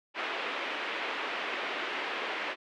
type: band-pass noise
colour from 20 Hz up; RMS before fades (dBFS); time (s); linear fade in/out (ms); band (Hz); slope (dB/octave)
white; -35; 0.14-2.56; 50; 300 to 2800; 24
effects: none